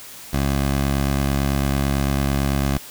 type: tone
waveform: 15% pulse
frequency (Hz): 69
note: C#2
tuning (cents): -7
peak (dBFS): -12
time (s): 0.33-2.78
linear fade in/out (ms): 5
effects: white hiss -39 dBFS RMS until 2.9 s